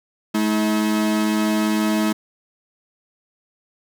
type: tone pair together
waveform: 45% pulse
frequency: 214.5 / 320.6 Hz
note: A3 / E4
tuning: -44 / -48 cents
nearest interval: perfect fifth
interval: 696 cents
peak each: -19 / -22 dBFS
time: 0.34-2.13 s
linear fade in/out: 10 ms
effects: none